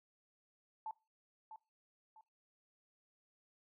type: tone with echo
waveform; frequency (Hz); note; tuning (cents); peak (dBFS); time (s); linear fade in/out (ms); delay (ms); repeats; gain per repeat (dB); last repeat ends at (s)
sine; 879; A5; -2; -40; 0.86-0.91; 2; 650; 2; -9; 2.21
effects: noise-tail reverb RT60 0.3 s tail -22 dB re dry